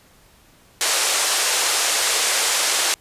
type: band-pass noise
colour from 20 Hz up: white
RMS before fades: -20 dBFS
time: 0.81-2.94 s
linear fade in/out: 0 ms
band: 410 to 9300 Hz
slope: 24 dB/octave
effects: pink hiss -53 dBFS RMS until 3 s + resampled to 32000 Hz